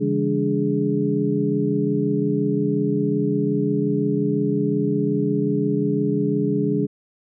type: tone cluster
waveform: sine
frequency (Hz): 140.9 / 166.5 / 203.4 / 289.5 / 415.5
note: C#3 / E3 / G#3 / D4 / G#4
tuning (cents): +29 / +18 / -36 / -25 / +1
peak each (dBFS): -26 / -27 / -24 / -23 / -24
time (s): 0-6.87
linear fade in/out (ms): 20
effects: none